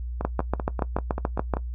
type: two click trains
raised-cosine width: 1 ms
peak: -14 / -9 dBFS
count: 8 / 10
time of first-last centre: 0.21-1.569 / 0.25-1.538 s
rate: 5.15 / 6.99 Hz
effects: noise-tail reverb RT60 0.1 s tail -18 dB re dry + added 60 Hz sine -29 dBFS peak until 1.74 s